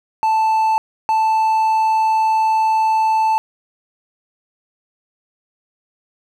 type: tone pair in turn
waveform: triangle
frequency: 880 / 880 Hz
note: A5 / A5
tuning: 0 / 0 cents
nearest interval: unison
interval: 0 cents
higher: neither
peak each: -11 dBFS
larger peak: neither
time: 0.23-0.78 / 1.09-3.38 s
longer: second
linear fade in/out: 0 ms
effects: none